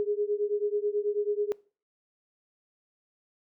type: beating tone pair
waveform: sine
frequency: 410.4 / 419.6 Hz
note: G#4 / G#4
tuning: -21 / +18 cents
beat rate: 9.2 Hz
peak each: -29 dBFS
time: 0-1.52 s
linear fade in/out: 0 ms
effects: noise-tail reverb RT60 0.4 s tail -23 dB re dry